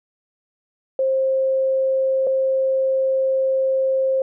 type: tone pair in turn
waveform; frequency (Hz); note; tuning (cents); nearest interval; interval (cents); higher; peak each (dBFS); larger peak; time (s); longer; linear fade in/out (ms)
sine; 530 / 530; C5 / C5; +22 / +22; unison; 0; neither; -16; neither; 0.99-2.27 / 2.27-4.22; second; 2
effects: none